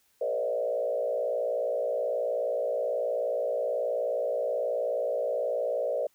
sine tone with frequency modulation, 554.4 Hz, C#5, in tune, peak -26 dBFS, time 0.21-6.07 s, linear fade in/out 5 ms, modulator 58.8 Hz, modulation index 1.5, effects white hiss -68 dBFS RMS until 6.14 s

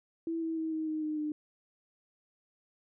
sine tone with pitch steps, 329.6 / 324.9 / 320.2 / 315.6 / 311.1 / 306.6 / 302.2 Hz, E4 / E4 / D#4 / D#4 / D#4 / D#4 / D4, 0 / -25 / +50 / +25 / 0 / -25 / +50 cents, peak -31 dBFS, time 0.27-1.32 s, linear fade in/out 2 ms, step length 150 ms, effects none

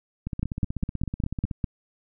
two click trains, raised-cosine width 5 ms, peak -17 / -12 dBFS, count 21 / 7, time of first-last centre 0.27-1.512 / 0.43-1.642 s, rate 16.1 / 4.95 Hz, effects none

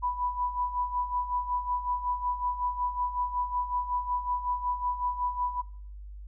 sine tone with tremolo, 987.8 Hz, B5, in tune, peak -25 dBFS, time 0.02-5.62 s, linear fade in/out 20 ms, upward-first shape sine, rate 5.4 Hz, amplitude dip 70%, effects noise-tail reverb RT60 0.5 s tail -20 dB re dry + added 50 Hz sine -40 dBFS peak until 6.27 s

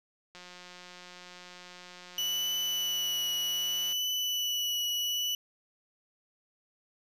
click train, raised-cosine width 0.2 ms, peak -31 dBFS, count 641, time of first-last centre 0.35-3.925 s, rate 179 Hz
35% pulse tone with vibrato, 2960 Hz, F#7, in tune, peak -27 dBFS, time 2.18-5.35 s, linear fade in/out 2 ms, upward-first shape triangle, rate 0.65 Hz, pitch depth 18 cents each way
effects none

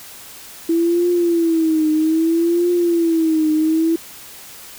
sine tone with vibrato, 329.6 Hz, E4, in tune, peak -13 dBFS, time 0.69-3.96 s, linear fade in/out 5 ms, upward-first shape triangle, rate 0.62 Hz, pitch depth 120 cents each way, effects white hiss -38 dBFS RMS until 4.78 s

